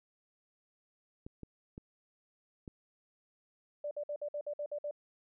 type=clicks; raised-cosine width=3 ms; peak=-32 dBFS; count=4; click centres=1.265 / 1.433 / 1.779 / 2.678 s
type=tone bursts; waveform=sine; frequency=587.3 Hz; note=D5; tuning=in tune; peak=-35 dBFS; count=9; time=3.84-4.911 s; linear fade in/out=5 ms; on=71 ms; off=54 ms
effects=none